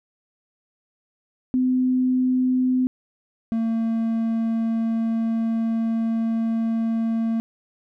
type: tone pair in turn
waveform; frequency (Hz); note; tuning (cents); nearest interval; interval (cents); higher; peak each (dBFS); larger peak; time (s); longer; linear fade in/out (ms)
sine / triangle; 254.9 / 226.6; C4 / A#3; -45 / -49; major second; 204; first; -17 / -18; first; 1.54-2.87 / 3.52-7.4; second; 0
effects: none